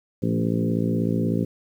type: harmonic tone with a mistuned harmonic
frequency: 56.3 Hz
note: A1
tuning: 40 cents sharp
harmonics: 2 / 3 / 4 / 5 / 6 / 7 / 8 / 9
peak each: -27 / -25 / -26 / -28 / -34 / -31 / -37 / -34 dBFS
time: 0.22-1.45 s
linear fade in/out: 10 ms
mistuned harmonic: 3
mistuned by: +35 cents
effects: 9-bit